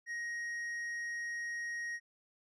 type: tone with tanh clipping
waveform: sine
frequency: 1880 Hz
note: A#6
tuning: 14 cents sharp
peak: -38 dBFS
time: 0.06-2 s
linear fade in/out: 50 ms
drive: 6 dB
effects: none